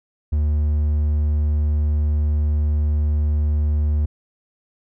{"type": "tone", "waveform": "triangle", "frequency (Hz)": 75, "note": "D2", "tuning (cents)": 37, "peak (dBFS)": -14, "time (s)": [0.32, 4.06], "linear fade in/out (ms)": 10, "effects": []}